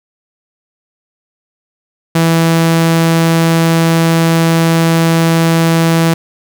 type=tone; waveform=sawtooth; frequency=164.81 Hz; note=E3; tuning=in tune; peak=-4 dBFS; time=2.15-6.14 s; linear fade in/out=5 ms; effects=none